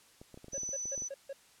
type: clicks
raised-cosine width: 2 ms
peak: -36 dBFS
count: 12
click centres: 0.215 / 0.343 / 0.375 / 0.444 / 0.483 / 0.533 / 0.58 / 0.633 / 0.691 / 0.856 / 0.978 / 1.021 s
type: tone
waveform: sine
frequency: 5990 Hz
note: F#8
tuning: 20 cents sharp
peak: -35 dBFS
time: 0.52-1.09 s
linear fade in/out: 20 ms
type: tone bursts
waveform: triangle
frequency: 549 Hz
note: C#5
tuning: 17 cents flat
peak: -36 dBFS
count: 5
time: 0.54-1.33 s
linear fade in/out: 5 ms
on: 38 ms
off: 150 ms
effects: white hiss -62 dBFS RMS until 1.6 s + low-pass 10000 Hz 12 dB/octave